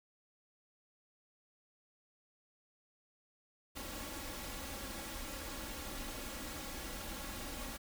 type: noise with comb filter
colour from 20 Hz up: pink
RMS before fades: -44 dBFS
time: 3.75-7.78 s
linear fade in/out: 20 ms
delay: 3.6 ms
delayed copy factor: +0.65
effects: none